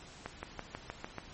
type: accelerating click train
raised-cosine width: 0.5 ms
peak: -23 dBFS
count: 7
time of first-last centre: 0.26-1.183 s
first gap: 170 ms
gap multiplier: 0.96
effects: pink hiss -52 dBFS RMS until 1.33 s + MP3 32 kbps